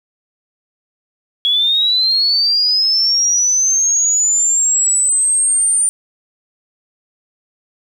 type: linear sweep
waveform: sine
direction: up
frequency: 3336 to 9120 Hz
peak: -11 dBFS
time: 1.45-5.89 s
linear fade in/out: 0 ms
effects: 7-bit